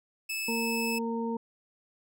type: tone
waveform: sawtooth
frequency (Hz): 2612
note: E7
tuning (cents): -17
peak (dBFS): -28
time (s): 0.29-0.99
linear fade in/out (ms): 10
type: harmonic tone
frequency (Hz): 230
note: A#3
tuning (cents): -23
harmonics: 1 / 2 / 4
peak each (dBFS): -31 / -34 / -37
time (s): 0.48-1.37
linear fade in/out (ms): 5
effects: none